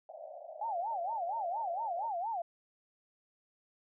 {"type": "band-pass noise", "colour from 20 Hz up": "white", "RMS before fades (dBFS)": -48, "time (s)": [0.09, 2.08], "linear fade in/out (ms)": 2, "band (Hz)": [580, 730], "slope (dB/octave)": 96}
{"type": "tone with vibrato", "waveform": "sine", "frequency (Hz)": 791, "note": "G5", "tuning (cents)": 15, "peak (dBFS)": -33, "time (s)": [0.61, 2.42], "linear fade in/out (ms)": 5, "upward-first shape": "sine", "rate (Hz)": 4.3, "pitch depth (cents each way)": 270}
{"effects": []}